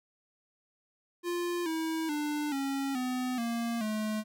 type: tone with pitch steps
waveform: square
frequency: 349.2 / 322.1 / 297.1 / 274 / 252.7 / 233.1 / 215 Hz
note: F4 / E4 / D4 / C#4 / B3 / A#3 / A3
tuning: 0 / -40 / +20 / -20 / +40 / 0 / -40 cents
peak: -31 dBFS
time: 1.23-4.24 s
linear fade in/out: 50 ms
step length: 430 ms
effects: none